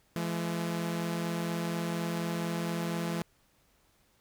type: tone pair together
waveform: sawtooth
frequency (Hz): 169.1 / 213.3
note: E3 / G#3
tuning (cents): +44 / +46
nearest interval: major third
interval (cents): 402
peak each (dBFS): -28 / -33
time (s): 0.16-3.22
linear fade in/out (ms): 0
effects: pink hiss -68 dBFS RMS until 4.2 s